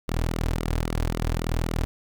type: tone with flanger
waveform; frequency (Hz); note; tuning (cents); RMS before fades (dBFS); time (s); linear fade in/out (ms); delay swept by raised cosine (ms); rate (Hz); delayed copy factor
sawtooth; 40.72; E1; -20; -26; 0.08-1.85; 0; 1.1 to 5.7; 3.7; -0.6
effects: none